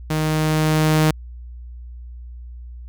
sawtooth tone with level ramp, 155.56 Hz, D#3, in tune, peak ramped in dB -15 to -9 dBFS, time 0.1-1.11 s, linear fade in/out 5 ms, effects added 60 Hz sine -33 dBFS peak until 2.88 s

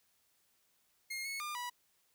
sawtooth tone with pitch steps, 2136 / 2196 / 1203 / 977 Hz, C7 / C#7 / D6 / B5, +35 / -17 / +41 / -19 cents, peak -35 dBFS, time 1.1-1.7 s, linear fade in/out 10 ms, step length 150 ms, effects white hiss -74 dBFS RMS until 2.14 s

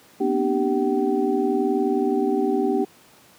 sine tone cluster, 239.1 / 258.3 / 298.3 / 390 / 761 Hz, A#3 / C4 / D4 / G4 / F#5, +44 / -22 / +27 / -9 / +48 cents, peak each -26 / -27 / -24 / -22 / -29 dBFS, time 0.2-2.85 s, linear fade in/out 10 ms, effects pink hiss -52 dBFS RMS until 3.38 s + high-pass 150 Hz 12 dB/octave

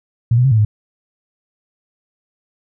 sine tone with pitch steps, 116.9 / 124.1 / 135.2 / 110.5 / 105.9 Hz, A#2 / B2 / C#3 / A2 / G#2, +5 / +9 / -43 / +8 / +34 cents, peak -9 dBFS, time 0.31-0.65 s, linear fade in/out 5 ms, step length 68 ms, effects none

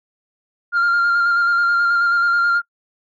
sine tone with vibrato, 1396.9 Hz, F6, in tune, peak -11 dBFS, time 0.72-2.62 s, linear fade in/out 50 ms, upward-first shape square, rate 9.3 Hz, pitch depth 17 cents each way, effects noise-tail reverb RT60 0.1 s tail -26 dB re dry + tanh soft clip ceiling -12 dBFS

